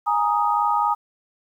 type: chord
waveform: sine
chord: Ab suspended second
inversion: none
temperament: just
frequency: 830.6 / 934.4 / 1245.9 Hz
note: Ab5 / Bb5 / Eb6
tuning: 0 / +4 / +2 cents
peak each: -22 dBFS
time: 0.06-0.95 s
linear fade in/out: 20 ms
effects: 9-bit